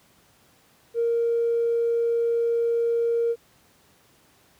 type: tone with tanh clipping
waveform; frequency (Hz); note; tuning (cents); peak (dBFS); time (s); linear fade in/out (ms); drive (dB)
triangle; 466.2; A#4; 0; -20; 0.94-3.36; 50; 4
effects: pink hiss -59 dBFS RMS until 4.59 s + high-pass 80 Hz 12 dB/octave